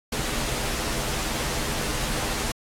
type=noise with comb filter; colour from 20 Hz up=pink; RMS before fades=-27 dBFS; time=0.12-2.52 s; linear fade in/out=5 ms; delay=11 ms; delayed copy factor=-0.6; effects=low-pass 11000 Hz 12 dB/octave + AAC 64 kbps